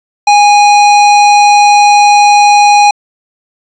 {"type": "tone", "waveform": "square", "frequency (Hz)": 824, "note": "G#5", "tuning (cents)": -14, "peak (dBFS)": -3, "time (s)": [0.27, 2.91], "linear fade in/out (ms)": 5, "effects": ["resampled to 16000 Hz", "7-bit"]}